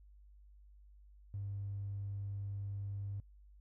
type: tone with tanh clipping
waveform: triangle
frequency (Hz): 100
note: G2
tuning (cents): +35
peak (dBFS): -38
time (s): 1.34-3.2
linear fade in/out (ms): 0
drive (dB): 1
effects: noise-tail reverb RT60 0.1 s tail -24 dB re dry + added 50 Hz sine -57 dBFS peak until 3.6 s